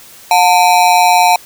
square ring-modulated tone, 806 Hz, G5, 48 cents sharp, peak -4 dBFS, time 0.31-1.36 s, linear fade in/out 2 ms, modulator 88.3 Hz, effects white hiss -38 dBFS RMS until 1.45 s

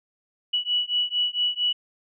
sine beating tone pair, 2941 / 2945.4 Hz, F#7 / F#7, -11 / -9 cents, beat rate 4.4 Hz, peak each -25 dBFS, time 0.53-1.73 s, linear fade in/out 10 ms, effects none

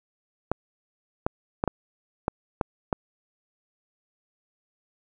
clicks, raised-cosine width 1 ms, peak -9 dBFS, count 7, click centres 0.516 / 1.265 / 1.639 / 1.677 / 2.281 / 2.612 / 2.928 s, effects none

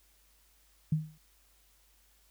sine tone with exponential decay, 155.56 Hz, D#3, in tune, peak -22 dBFS, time 0.92-1.18 s, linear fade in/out 5 ms, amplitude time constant 55 ms, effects added 50 Hz sine -67 dBFS peak until 2.3 s + white hiss -67 dBFS RMS until 2.3 s

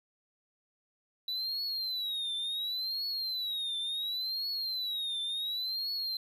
triangle tone with vibrato, 3944 Hz, B7, 3 cents flat, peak -31 dBFS, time 1.28-6.17 s, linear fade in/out 2 ms, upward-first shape triangle, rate 0.7 Hz, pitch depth 190 cents each way, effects none

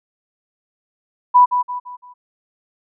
sine tone with echo, 987.8 Hz, B5, in tune, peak -6 dBFS, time 1.34-1.46 s, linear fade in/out 20 ms, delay 170 ms, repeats 4, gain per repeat -8 dB, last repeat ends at 2.14 s, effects none

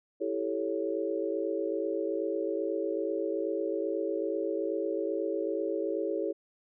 sine chord, A dominant seventh, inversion second, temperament equal, 329.6 / 392 / 440 / 554.4 Hz, E4 / G4 / A4 / C#5, 0 / 0 / 0 / 0 cents, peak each -34 / -34 / -34 / -35 dBFS, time 0.2-6.33 s, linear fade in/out 20 ms, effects none

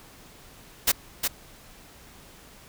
white noise with echo, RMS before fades -20 dBFS, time 0.87-0.92 s, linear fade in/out 10 ms, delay 360 ms, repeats 1, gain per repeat -5 dB, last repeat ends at 1.28 s, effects pink hiss -50 dBFS RMS until 2.68 s

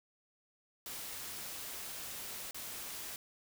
white noise with dropouts, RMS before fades -44 dBFS, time 0.86-3.16 s, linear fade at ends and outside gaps 1 ms, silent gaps 2.51-2.545 s, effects none

